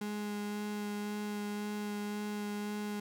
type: tone with vibrato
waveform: 35% pulse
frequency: 207.7 Hz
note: G#3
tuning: in tune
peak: -34 dBFS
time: 0.01-3 s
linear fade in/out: 5 ms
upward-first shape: sine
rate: 1.9 Hz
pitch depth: 10 cents each way
effects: none